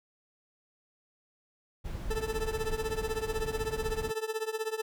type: noise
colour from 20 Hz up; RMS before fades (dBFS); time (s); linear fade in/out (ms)
brown; -37; 1.84-4.12; 20
type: tone with tremolo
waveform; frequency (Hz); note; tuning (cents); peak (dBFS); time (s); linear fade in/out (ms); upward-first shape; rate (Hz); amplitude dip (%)
40% pulse; 440; A4; 0; -27; 2.1-4.82; 10; triangle; 16; 95
effects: none